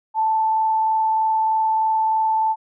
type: tone with frequency modulation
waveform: sine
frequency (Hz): 880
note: A5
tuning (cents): 0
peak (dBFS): -16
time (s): 0.14-2.56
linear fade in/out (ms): 50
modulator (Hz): 23.2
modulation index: 0.29
effects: none